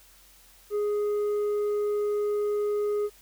sine tone with tanh clipping, 415.3 Hz, G#4, in tune, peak -25 dBFS, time 0.7-3.1 s, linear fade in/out 50 ms, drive 4 dB, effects added 44 Hz sine -60 dBFS peak until 3.21 s + white hiss -56 dBFS RMS until 3.21 s

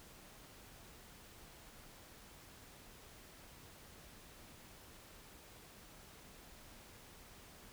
silence, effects pink hiss -58 dBFS RMS until 7.72 s

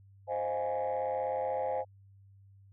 sine chord, F minor seventh, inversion second, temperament equal, 523.3 / 622.3 / 698.5 / 830.6 Hz, C5 / Eb5 / F5 / Ab5, 0 / 0 / 0 / 0 cents, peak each -32 / -36 / -37 / -34 dBFS, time 0.27-1.85 s, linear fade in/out 50 ms, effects tanh soft clip ceiling -25 dBFS + added 98 Hz sine -55 dBFS peak until 2.72 s

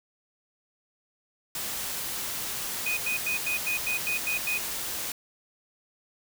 white noise, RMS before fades -33 dBFS, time 1.55-5.12 s, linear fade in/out 2 ms
sine tone bursts, 2489 Hz, D#7, in tune, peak -26 dBFS, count 9, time 2.86-4.578 s, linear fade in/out 5 ms, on 110 ms, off 91 ms
effects none

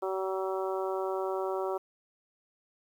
harmonic tone, 190 Hz, F#3, 46 cents sharp, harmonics 2 / 3 / 4 / 5 / 6 / 7, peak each -32 / -36 / -38 / -40 / -42 / -43 dBFS, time 0.02-1.78 s, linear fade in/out 10 ms, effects 10-bit

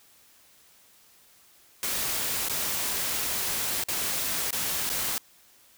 white noise with dropouts, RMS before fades -29 dBFS, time 1.83-5.18 s, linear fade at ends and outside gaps 1 ms, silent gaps 2.486-2.496 / 3.838-3.885 / 4.507-4.528 / 4.893-4.899 s, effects white hiss -58 dBFS RMS until 5.77 s

